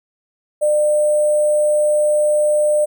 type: tone with sample-and-hold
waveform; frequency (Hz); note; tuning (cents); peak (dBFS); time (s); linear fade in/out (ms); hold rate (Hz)
sine; 600; D5; +37; -12; 0.61-2.86; 20; 8820
effects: none